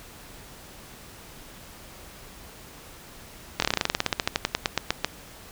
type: slowing click train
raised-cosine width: 0.2 ms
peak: -4 dBFS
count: 23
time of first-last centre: 3.6-5.046 s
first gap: 23 ms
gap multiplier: 1.09
effects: pink hiss -46 dBFS RMS until 5.51 s